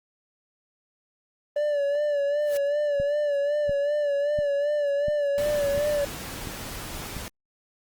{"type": "tone with vibrato", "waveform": "triangle", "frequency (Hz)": 579, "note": "D5", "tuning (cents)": -25, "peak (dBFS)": -20, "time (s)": [1.56, 6.05], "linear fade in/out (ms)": 5, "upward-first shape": "sine", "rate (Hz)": 2.6, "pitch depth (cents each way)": 50}
{"type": "noise with exponential growth", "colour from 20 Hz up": "white", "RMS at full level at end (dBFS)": -35, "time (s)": [2.38, 2.57], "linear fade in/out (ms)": 1, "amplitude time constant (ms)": 40}
{"type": "click train", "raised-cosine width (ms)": 5, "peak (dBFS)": -22, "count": 7, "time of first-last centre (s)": [3, 7.167], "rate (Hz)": 1.44}
{"type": "noise", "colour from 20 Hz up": "pink", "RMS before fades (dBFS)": -36, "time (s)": [5.38, 7.28], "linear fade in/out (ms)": 0}
{"effects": ["Opus 24 kbps"]}